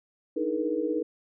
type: tone cluster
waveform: sine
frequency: 301.5 / 317.8 / 425.2 / 479.8 Hz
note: D4 / D#4 / G#4 / A#4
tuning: +46 / +37 / +41 / +50 cents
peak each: -33 / -30 / -32 / -30 dBFS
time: 0.36-1.03 s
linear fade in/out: 10 ms
effects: none